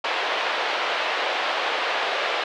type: band-pass noise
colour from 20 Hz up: pink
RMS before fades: -25 dBFS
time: 0.04-2.44 s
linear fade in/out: 5 ms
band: 500 to 3700 Hz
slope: 24 dB/octave
effects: none